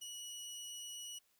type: tone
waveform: 20% pulse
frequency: 2927 Hz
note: F#7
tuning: 19 cents flat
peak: -40 dBFS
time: 0.01-1.19 s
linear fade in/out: 10 ms
effects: white hiss -75 dBFS RMS until 1.39 s